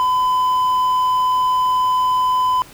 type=tone with quantisation; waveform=triangle; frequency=1009 Hz; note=B5; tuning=37 cents sharp; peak=-12 dBFS; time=0-2.62 s; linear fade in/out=0 ms; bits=7; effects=pink hiss -42 dBFS RMS until 2.73 s